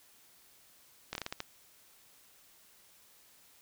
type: slowing click train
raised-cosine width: 0.2 ms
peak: -19 dBFS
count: 7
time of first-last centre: 1.13-1.404 s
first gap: 22 ms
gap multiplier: 1.29
effects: white hiss -62 dBFS RMS until 3.61 s